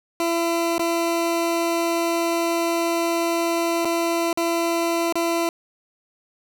20% pulse tone with dropouts, 336.8 Hz, E4, 37 cents sharp, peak -15 dBFS, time 0.2-5.49 s, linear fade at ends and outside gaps 1 ms, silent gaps 0.782-0.794 / 3.848-3.854 / 4.329-4.374 / 5.125-5.155 s, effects none

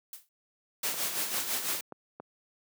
blue noise with exponential decay, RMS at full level -39 dBFS, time 0.13-0.29 s, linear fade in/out 1 ms, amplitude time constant 33 ms
white noise with tremolo, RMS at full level -30 dBFS, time 0.83-1.81 s, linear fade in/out 5 ms, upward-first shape sine, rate 6 Hz, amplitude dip 55%
clicks, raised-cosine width 1 ms, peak -27 dBFS, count 7, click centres 0.887 / 0.942 / 1.344 / 1.382 / 1.749 / 1.923 / 2.2 s
effects high-pass 200 Hz 12 dB/octave

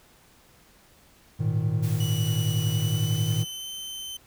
triangle chord, Ab suspended second, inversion none, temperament equal with one note detuned, 105.58 / 116.54 / 155.56 Hz, Ab2 / Bb2 / Eb3, +29 / 0 / 0 cents, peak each -25 dBFS, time 1.39-3.45 s, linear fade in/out 20 ms
white noise, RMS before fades -42 dBFS, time 1.82-3.44 s, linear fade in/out 20 ms
sawtooth tone with pitch glide, 2947 to 3079 Hz, F#7 to G7, -8 to -32 cents, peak -31 dBFS, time 2-4.17 s, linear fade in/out 5 ms, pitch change +76 cents, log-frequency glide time 2.69-3.69 s
effects pink hiss -57 dBFS RMS until 4.26 s

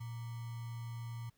sine tone with sample-and-hold, 116.54 Hz, A#2, in tune, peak -40 dBFS, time 0-1.3 s, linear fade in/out 10 ms, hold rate 1050 Hz, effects pink hiss -75 dBFS RMS until 1.37 s

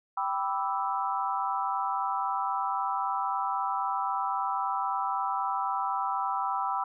sine chord, E minor seventh, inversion first, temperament equal, 784 / 987.8 / 1174.7 / 1318.5 Hz, G5 / B5 / D6 / E6, 0 / 0 / 0 / 0 cents, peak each -32 / -31 / -36 / -33 dBFS, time 0.17-6.84 s, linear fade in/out 5 ms, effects none

